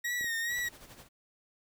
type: tone with vibrato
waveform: 40% pulse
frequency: 1886 Hz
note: A#6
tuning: 20 cents sharp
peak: -30 dBFS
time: 0.04-0.69 s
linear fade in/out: 10 ms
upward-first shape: sine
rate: 2.3 Hz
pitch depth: 56 cents each way
type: clicks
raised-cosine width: 2 ms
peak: -36 dBFS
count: 2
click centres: 0.211 / 0.244 s
type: noise with tremolo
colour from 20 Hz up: pink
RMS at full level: -50 dBFS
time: 0.48-1.09 s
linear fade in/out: 50 ms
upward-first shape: sine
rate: 12 Hz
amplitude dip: 60%
effects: none